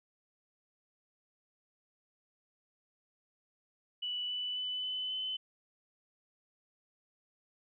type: tone with pitch steps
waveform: sine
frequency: 2960 / 2979 / 2998 / 3017 / 3036 Hz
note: F#7 / F#7 / F#7 / F#7 / F#7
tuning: 0 / +11 / +22 / +33 / +44 cents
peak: -34 dBFS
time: 4.02-5.37 s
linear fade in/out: 10 ms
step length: 270 ms
effects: none